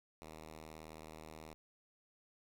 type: tone with vibrato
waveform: 5% pulse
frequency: 78.7 Hz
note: D#2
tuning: 20 cents sharp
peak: -39 dBFS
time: 0.22-1.54 s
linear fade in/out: 0 ms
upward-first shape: triangle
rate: 20 Hz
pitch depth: 83 cents each way
effects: none